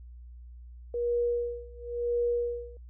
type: tone with tremolo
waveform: sine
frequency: 478.2 Hz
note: A#4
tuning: 44 cents sharp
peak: -24 dBFS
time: 0.94-2.77 s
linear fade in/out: 2 ms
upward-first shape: sine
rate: 0.96 Hz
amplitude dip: 95%
effects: added 60 Hz sine -44 dBFS peak until 2.89 s